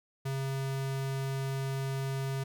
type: tone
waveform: square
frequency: 135.2 Hz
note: C#3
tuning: 43 cents flat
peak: -32 dBFS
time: 0.25-2.44 s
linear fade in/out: 10 ms
effects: none